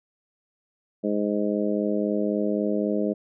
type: harmonic tone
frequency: 103.83 Hz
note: G#2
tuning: in tune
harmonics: 2 / 3 / 4 / 5 / 6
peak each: -26 / -28 / -29 / -30 / -31 dBFS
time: 1.03-3.14 s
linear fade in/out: 20 ms
effects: none